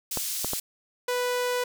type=high-pass noise; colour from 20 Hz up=pink; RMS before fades=-31 dBFS; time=0.11-0.6 s; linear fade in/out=5 ms; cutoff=5400 Hz; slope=12 dB/octave
type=clicks; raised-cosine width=1 ms; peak=-16 dBFS; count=3; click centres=0.173 / 0.446 / 0.534 s
type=tone; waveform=sawtooth; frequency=493.9 Hz; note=B4; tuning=in tune; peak=-21 dBFS; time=1.08-1.64 s; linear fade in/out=5 ms
effects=none